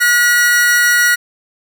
45% pulse tone pair together, 1444 / 1927.5 Hz, F#6 / B6, -43 / -43 cents, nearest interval perfect fourth, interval 500 cents, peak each -12 dBFS, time 0-1.16 s, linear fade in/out 20 ms, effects none

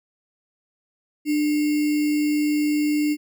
sine tone with sample-and-hold, 298.2 Hz, D4, 27 cents sharp, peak -18 dBFS, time 1.25-3.17 s, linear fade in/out 50 ms, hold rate 2450 Hz, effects none

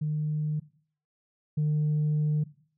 sine tone pair in turn, 152 / 151.12 Hz, D#3 / D3, -40 / +50 cents, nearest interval unison, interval 10 cents, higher first, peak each -25 / -21 dBFS, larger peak second, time 0.01-0.6 / 1.57-2.44 s, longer second, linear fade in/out 10 ms, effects noise-tail reverb RT60 0.5 s tail -18 dB re dry + tanh soft clip ceiling -21 dBFS

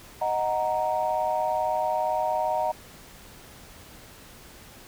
sine chord, D# minor, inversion none, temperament equal, 622.3 / 740 / 932.3 Hz, D#5 / F#5 / A#5, 0 / 0 / 0 cents, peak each -27 dBFS, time 0.21-2.72 s, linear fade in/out 10 ms, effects tanh soft clip ceiling -14 dBFS + pink hiss -48 dBFS RMS until 4.87 s

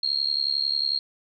sine tone with amplitude modulation, 4249 Hz, C8, 26 cents sharp, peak -18 dBFS, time 0.03-0.99 s, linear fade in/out 5 ms, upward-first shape sine, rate 71.1 Hz, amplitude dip 100%, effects none

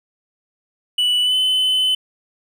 triangle tone with pitch glide, 2960 to 3031 Hz, F#7 to F#7, 0 to +41 cents, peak -13 dBFS, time 0.98-1.95 s, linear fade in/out 5 ms, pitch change +41 cents, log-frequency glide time 1.22-1.35 s, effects none

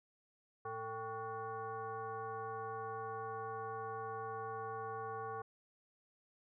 sine tone with frequency modulation, 784 Hz, G5, in tune, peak -40 dBFS, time 0.65-5.42 s, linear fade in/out 5 ms, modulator 336 Hz, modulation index 1.5, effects none

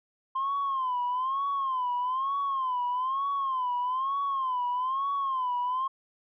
sine tone with vibrato, 1046.5 Hz, C6, in tune, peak -25 dBFS, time 0.35-5.88 s, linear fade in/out 10 ms, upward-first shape sine, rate 1.1 Hz, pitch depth 120 cents each way, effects tanh soft clip ceiling -23 dBFS

